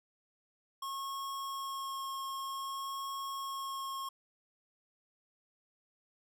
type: tone with vibrato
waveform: square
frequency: 1087 Hz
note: C#6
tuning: 34 cents flat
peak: -38 dBFS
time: 0.82-4.09 s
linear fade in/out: 5 ms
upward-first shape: sine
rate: 0.53 Hz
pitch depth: 9 cents each way
effects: none